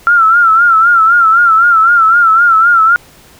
sine tone with vibrato, 1362 Hz, F6, 44 cents flat, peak -4 dBFS, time 0.07-2.96 s, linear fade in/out 0 ms, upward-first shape sine, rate 3.9 Hz, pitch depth 84 cents each way, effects pink hiss -41 dBFS RMS until 3.39 s

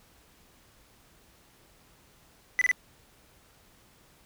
triangle tone bursts, 1997 Hz, B6, 19 cents sharp, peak -18 dBFS, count 3, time 2.59-2.714 s, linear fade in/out 0 ms, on 24 ms, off 26 ms, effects pink hiss -60 dBFS RMS until 4.25 s

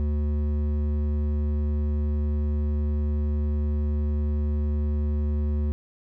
sine tone with hard clipping, 74.1 Hz, D2, 16 cents sharp, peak -24 dBFS, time 0-5.72 s, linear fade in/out 0 ms, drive 10 dB, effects none

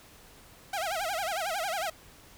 sawtooth tone with vibrato, 720 Hz, F#5, 47 cents flat, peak -26 dBFS, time 0.73-1.9 s, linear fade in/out 5 ms, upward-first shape sine, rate 11 Hz, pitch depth 220 cents each way, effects pink hiss -54 dBFS RMS until 2.37 s

